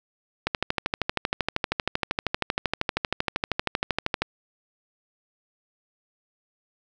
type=click train; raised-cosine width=0.3 ms; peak=-7 dBFS; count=49; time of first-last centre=0.47-4.22 s; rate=12.8 Hz; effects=none